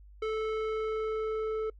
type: tone with low-pass filter sweep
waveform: square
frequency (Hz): 437.3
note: A4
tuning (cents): -11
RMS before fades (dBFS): -32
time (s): 0.22-1.7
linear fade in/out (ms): 5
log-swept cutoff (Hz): 2600 to 1100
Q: 0.84
effects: noise-tail reverb RT60 0.1 s tail -26 dB re dry + added 50 Hz sine -50 dBFS peak until 1.79 s